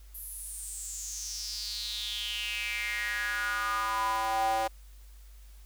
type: tone with high-pass filter sweep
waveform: square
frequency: 111.1 Hz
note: A2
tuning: 17 cents sharp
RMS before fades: -33 dBFS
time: 0.14-4.68 s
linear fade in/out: 10 ms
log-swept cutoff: 12000 to 670 Hz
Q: 6.1
effects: added 50 Hz sine -48 dBFS peak until 5.65 s + white hiss -62 dBFS RMS until 5.65 s